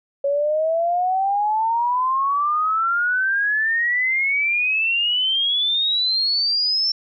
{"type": "exponential sweep", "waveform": "sine", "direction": "up", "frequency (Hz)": [554.4, 5400], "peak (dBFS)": -17, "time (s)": [0.24, 6.92], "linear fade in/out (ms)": 5, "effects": []}